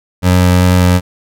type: tone with vibrato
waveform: 25% pulse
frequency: 90.3 Hz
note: F#2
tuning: 42 cents flat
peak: -3 dBFS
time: 0.22-1.01 s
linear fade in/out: 50 ms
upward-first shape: sine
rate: 2.6 Hz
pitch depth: 12 cents each way
effects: none